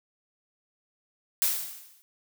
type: noise with exponential decay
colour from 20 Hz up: blue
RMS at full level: -22 dBFS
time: 1.42-2.02 s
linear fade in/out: 0 ms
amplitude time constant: 130 ms
effects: none